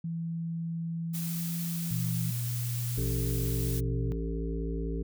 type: tone with pitch glide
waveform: sine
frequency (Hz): 166.1 to 168.71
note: E3 to E3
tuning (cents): +13 to +40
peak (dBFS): -31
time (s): 0.04-2.31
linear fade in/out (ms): 5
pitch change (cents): +27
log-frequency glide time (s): 1.08-1.44
type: noise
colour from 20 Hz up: blue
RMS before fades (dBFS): -39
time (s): 1.13-3.81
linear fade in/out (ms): 20
type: tone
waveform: sine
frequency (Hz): 120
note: B2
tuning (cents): -49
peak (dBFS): -30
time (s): 1.91-4.12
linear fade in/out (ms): 0
type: harmonic tone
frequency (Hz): 55.8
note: A1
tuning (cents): +25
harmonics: 1 / 3 / 5 / 7 / 8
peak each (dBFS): -32 / -37 / -39 / -40 / -41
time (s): 2.97-5.03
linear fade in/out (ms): 10
effects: none